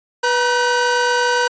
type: tone cluster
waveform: 45% pulse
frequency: 490.7 / 954 / 1522 Hz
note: B4 / A#5 / F#6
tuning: -11 / +40 / +48 cents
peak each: -19 dBFS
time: 0.23-1.48 s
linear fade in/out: 10 ms
effects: resampled to 16000 Hz